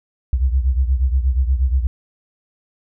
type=beating tone pair; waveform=sine; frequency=63 / 71.4 Hz; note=B1 / D2; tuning=+35 / -48 cents; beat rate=8.4 Hz; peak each=-15 / -20 dBFS; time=0.33-1.87 s; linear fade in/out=0 ms; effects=none